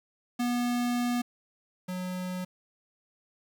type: tone pair in turn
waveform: square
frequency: 242.8 / 182.74 Hz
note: B3 / F#3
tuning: -29 / -21 cents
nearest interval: perfect fourth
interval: 492 cents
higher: first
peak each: -27 / -33 dBFS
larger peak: first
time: 0.39-1.22 / 1.88-2.45 s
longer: first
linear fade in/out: 10 ms
effects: 9-bit